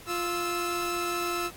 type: tone pair together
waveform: sawtooth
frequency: 349.2 / 1312.3 Hz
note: F4 / E6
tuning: 0 / -8 cents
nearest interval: octave + major seventh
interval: 2292 cents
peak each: -27 dBFS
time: 0.06-1.51 s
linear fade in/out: 50 ms
effects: pink hiss -48 dBFS RMS until 1.56 s + AAC 64 kbps